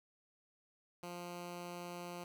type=tone; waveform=10% pulse; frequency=175.3 Hz; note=F3; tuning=7 cents sharp; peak=-36 dBFS; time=1.03-2.24 s; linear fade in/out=2 ms; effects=none